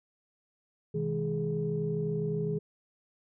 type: tone cluster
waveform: sine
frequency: 128.3 / 160.3 / 208 / 418.1 Hz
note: C3 / E3 / G#3 / G#4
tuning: -34 / -48 / +3 / +12 cents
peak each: -38 / -31 / -39 / -32 dBFS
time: 0.94-2.59 s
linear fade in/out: 10 ms
effects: tanh soft clip ceiling -18 dBFS